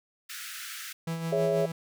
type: high-pass noise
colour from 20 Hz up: pink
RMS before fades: -40 dBFS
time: 0.29-0.93 s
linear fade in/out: 10 ms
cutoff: 1300 Hz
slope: 96 dB/octave
type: tone with tremolo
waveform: 45% pulse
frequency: 164.81 Hz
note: E3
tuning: in tune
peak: -29 dBFS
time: 1.07-1.72 s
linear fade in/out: 5 ms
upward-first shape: sine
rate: 6.2 Hz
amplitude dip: 45%
type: chord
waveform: sine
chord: C# minor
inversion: second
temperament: equal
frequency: 415.3 / 554.4 / 659.3 Hz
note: G#4 / C#5 / E5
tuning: 0 / 0 / 0 cents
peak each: -28 dBFS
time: 1.32-1.66 s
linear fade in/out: 5 ms
effects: none